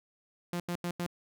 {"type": "tone bursts", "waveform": "sawtooth", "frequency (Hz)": 174.61, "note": "F3", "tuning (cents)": 0, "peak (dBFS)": -28, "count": 4, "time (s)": [0.53, 1.065], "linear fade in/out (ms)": 2, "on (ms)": 70, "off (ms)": 85, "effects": []}